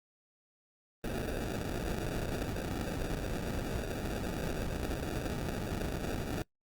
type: noise with sample-and-hold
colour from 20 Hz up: pink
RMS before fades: -36 dBFS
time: 1.04-6.42 s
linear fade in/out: 0 ms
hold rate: 1050 Hz
effects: noise-tail reverb RT60 0.1 s tail -25 dB re dry + Opus 32 kbps